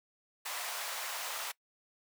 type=high-pass noise; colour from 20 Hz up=pink; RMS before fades=-39 dBFS; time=0.45-1.52 s; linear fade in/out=10 ms; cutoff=690 Hz; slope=24 dB/octave; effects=noise-tail reverb RT60 0.1 s tail -22 dB re dry